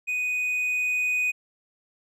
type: tone with level ramp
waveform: triangle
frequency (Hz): 2489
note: D#7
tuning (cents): 0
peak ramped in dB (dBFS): -23 to -20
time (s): 0.07-1.32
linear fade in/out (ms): 20
effects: resampled to 32000 Hz